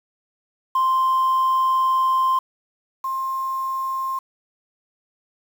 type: tone pair in turn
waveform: sine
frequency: 1046.5 / 1058.7 Hz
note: C6 / C6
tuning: 0 / +20 cents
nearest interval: unison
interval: 20 cents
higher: second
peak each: -14 / -22 dBFS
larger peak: first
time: 0.75-2.39 / 3.04-4.19 s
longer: first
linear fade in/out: 5 ms
effects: tanh soft clip ceiling -14 dBFS + 7-bit